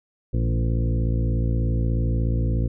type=harmonic tone with a mistuned harmonic; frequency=56.7 Hz; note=A#1; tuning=47 cents flat; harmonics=1 / 2 / 3 / 4 / 5 / 6 / 8 / 9; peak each=-22 / -23 / -33 / -32 / -35 / -36 / -40 / -39 dBFS; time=0.33-2.68 s; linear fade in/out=10 ms; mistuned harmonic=2; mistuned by=+39 cents; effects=none